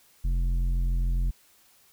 sine tone with tanh clipping, 43.65 Hz, F1, in tune, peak -24 dBFS, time 0.24-1.31 s, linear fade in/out 10 ms, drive 9 dB, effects white hiss -60 dBFS RMS until 1.92 s

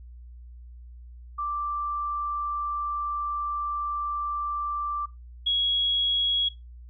sine tone pair in turn, 1174.7 / 3323 Hz, D6 / G#7, 0 / 0 cents, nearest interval octave + tritone, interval 1800 cents, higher second, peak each -27 / -21 dBFS, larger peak second, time 1.38-5.06 / 5.46-6.49 s, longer first, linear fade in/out 10 ms, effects noise-tail reverb RT60 0.2 s tail -18 dB re dry + added 60 Hz sine -42 dBFS peak until 6.89 s

